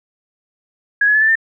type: tone with pitch steps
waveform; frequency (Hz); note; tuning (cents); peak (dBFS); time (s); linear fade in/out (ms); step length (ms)
sine; 1661.2 / 1694.1 / 1727.7 / 1762 / 1797; G#6 / G#6 / A6 / A6 / A6; 0 / +34 / -32 / +2 / +36; -10; 1.01-1.355; 5; 69
effects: none